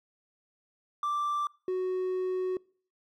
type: tone pair in turn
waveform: triangle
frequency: 1174.7 / 370 Hz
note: D6 / F#4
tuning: 0 / 0 cents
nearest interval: octave + minor sixth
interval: 2000 cents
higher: first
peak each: -25 dBFS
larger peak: neither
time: 1.03-1.47 / 1.68-2.57 s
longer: second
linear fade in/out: 2 ms
effects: noise-tail reverb RT60 0.5 s tail -26 dB re dry + tanh soft clip ceiling -21 dBFS